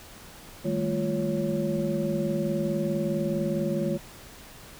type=tone cluster; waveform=sine; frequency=158.1 / 202.8 / 222.6 / 348.9 / 556 Hz; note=D#3 / G#3 / A3 / F4 / C#5; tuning=+28 / -41 / +20 / -2 / +5 cents; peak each=-31 dBFS; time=0.64-3.98 s; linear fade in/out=20 ms; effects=pink hiss -47 dBFS RMS until 4.79 s